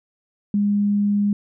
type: tone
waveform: sine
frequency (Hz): 204.3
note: G#3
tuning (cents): -28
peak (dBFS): -16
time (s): 0.54-1.33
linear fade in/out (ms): 2
effects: none